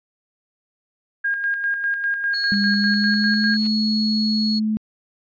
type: tone with tremolo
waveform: sine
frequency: 1621 Hz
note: G#6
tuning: 42 cents flat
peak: -18 dBFS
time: 1.24-3.57 s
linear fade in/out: 10 ms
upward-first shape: square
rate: 5 Hz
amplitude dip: 45%
type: tone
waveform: sine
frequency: 4338 Hz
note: C#8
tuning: 38 cents flat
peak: -22 dBFS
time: 2.33-4.6 s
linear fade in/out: 20 ms
type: tone with pitch glide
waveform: sine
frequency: 201.9 to 216.4 Hz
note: G#3 to A3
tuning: -49 to -29 cents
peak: -18 dBFS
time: 2.52-4.77 s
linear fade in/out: 0 ms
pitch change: +120 cents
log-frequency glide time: 2.68-3.65 s
type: noise with exponential growth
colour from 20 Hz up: white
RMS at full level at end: -33 dBFS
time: 3.51-3.67 s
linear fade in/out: 0 ms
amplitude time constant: 34 ms
effects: resampled to 11025 Hz